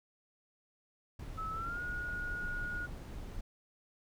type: noise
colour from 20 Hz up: brown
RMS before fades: -43 dBFS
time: 1.19-3.41 s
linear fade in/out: 5 ms
type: tone with pitch glide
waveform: sine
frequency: 1300 to 1442.4 Hz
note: E6 to F#6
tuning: -24 to -45 cents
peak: -37 dBFS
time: 1.37-2.87 s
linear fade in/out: 20 ms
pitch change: +179 cents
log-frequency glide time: 1.52-1.81 s
effects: none